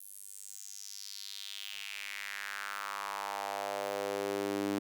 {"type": "tone with high-pass filter sweep", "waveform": "sawtooth", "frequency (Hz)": 100.1, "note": "G2", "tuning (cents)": 37, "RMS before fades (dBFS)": -39, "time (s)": [0, 4.79], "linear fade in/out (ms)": 5, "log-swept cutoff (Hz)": [11000, 280], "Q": 3, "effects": []}